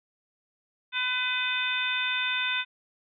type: harmonic tone with a mistuned harmonic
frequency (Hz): 503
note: B4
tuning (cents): +32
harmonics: 2 / 3 / 4 / 5 / 6 / 7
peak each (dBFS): -37 / -31 / -35 / -30 / -40 / -31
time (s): 0.92-2.65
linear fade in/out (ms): 50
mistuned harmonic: 7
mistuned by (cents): +24
effects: none